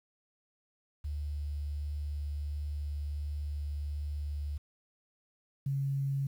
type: tone with vibrato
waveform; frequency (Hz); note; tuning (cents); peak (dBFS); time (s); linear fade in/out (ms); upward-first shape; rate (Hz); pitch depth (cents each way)
sine; 73.42; D2; 0; -33; 1.04-4.58; 10; sine; 1.4; 8
type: tone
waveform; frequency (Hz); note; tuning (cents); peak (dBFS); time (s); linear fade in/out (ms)
sine; 137.8; C#3; -10; -29; 5.66-6.27; 5
effects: 10-bit